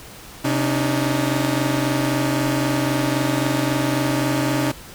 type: tone cluster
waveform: sawtooth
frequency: 131.4 / 286.1 / 309.9 Hz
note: C3 / D4 / D#4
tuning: +8 / -45 / -7 cents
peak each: -19 dBFS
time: 0.44-4.72 s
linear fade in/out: 10 ms
effects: pink hiss -40 dBFS RMS until 4.94 s

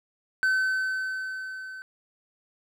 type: tone with level ramp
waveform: triangle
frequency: 1527 Hz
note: G6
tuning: 46 cents flat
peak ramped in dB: -18 to -36 dBFS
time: 0.43-1.82 s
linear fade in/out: 0 ms
effects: none

